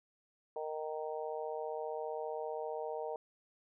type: harmonic tone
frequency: 155.1 Hz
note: D#3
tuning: 5 cents flat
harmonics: 3 / 4 / 5 / 6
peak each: -40 / -42 / -44 / -47 dBFS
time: 0.56-3.16 s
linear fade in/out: 2 ms
effects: none